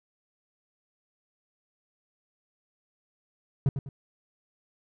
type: tone with echo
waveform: triangle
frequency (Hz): 137.1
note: C#3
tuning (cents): -19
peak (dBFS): -17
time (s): 3.66-3.69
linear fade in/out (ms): 2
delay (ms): 100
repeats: 2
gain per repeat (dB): -9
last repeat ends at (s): 3.89
effects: none